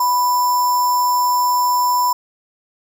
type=tone with sample-and-hold; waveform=sine; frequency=987.8 Hz; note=B5; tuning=in tune; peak=-13 dBFS; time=0-2.13 s; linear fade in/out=5 ms; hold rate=6300 Hz; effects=none